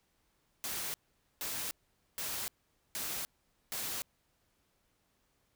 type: noise bursts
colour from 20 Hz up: white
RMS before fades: -38 dBFS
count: 5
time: 0.64-4.02 s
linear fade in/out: 0 ms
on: 300 ms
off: 470 ms
effects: pink hiss -75 dBFS RMS until 5.55 s